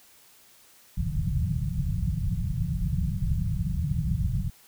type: low-pass noise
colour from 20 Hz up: white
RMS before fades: -27 dBFS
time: 0.97-4.5 s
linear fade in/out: 5 ms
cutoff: 180 Hz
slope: 96 dB/octave
effects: white hiss -56 dBFS RMS until 4.67 s